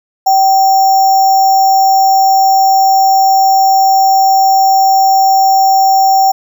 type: tone with sample-and-hold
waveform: sine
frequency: 773 Hz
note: G5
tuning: 24 cents flat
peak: -5 dBFS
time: 0.26-6.32 s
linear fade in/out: 10 ms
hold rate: 6300 Hz
effects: none